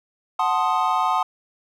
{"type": "chord", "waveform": "triangle", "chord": "F# diminished seventh", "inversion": "none", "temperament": "equal", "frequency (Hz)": [740, 880, 1046.5, 1244.5], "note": ["F#5", "A5", "C6", "Eb6"], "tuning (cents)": [0, 0, 0, 0], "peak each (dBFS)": -22, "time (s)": [0.39, 1.23], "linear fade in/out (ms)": 5, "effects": []}